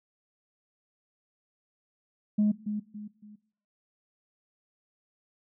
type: tone with echo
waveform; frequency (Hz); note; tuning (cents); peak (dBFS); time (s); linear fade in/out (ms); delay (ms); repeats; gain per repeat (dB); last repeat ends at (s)
sine; 209.9; G#3; +19; -19; 2.38-2.52; 10; 280; 3; -9; 3.36
effects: noise-tail reverb RT60 0.6 s tail -20 dB re dry + tanh soft clip ceiling -18 dBFS